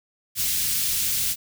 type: band-stop noise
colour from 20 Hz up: white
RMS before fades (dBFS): -24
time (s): 0.35-1.36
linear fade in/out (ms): 50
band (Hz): 150 to 2800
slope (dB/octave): 12
effects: none